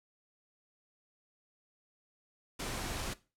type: noise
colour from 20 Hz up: pink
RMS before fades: -38 dBFS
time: 2.59-3.14 s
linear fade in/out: 10 ms
effects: noise-tail reverb RT60 0.3 s tail -18 dB re dry + low-pass 11000 Hz 12 dB/octave